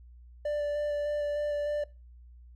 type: tone with vibrato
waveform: triangle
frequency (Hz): 588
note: D5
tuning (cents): +2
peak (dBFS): -26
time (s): 0.45-1.84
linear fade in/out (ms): 5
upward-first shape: square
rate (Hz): 3.3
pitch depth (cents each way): 9
effects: noise-tail reverb RT60 0.3 s tail -22 dB re dry + added 60 Hz sine -49 dBFS peak until 2.55 s